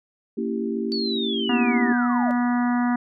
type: chord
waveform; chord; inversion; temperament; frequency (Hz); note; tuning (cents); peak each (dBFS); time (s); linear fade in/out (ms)
sine; A# diminished seventh; none; equal with one note detuned; 229.3 / 277.2 / 329.6 / 392; A#3 / C#4 / E4 / G4; -28 / 0 / 0 / 0; -26 / -31 / -30 / -28; 0.37-1.93; 10
type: linear sweep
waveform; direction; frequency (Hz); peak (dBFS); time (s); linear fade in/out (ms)
sine; down; 4520 to 568; -26; 0.92-2.31; 0
type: harmonic tone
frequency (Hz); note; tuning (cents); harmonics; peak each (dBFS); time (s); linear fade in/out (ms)
243.3; B3; -26; 1 / 3 / 4 / 5 / 6 / 7 / 8; -19 / -29 / -31 / -33 / -35 / -36 / -37; 1.49-2.96; 5
effects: MP3 96 kbps